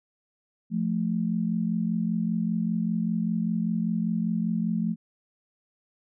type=tone pair together; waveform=sine; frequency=174.61 / 219.7 Hz; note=F3 / A3; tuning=0 / -2 cents; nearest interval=major third; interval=398 cents; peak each=-27 / -26 dBFS; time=0.7-4.96 s; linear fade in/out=50 ms; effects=none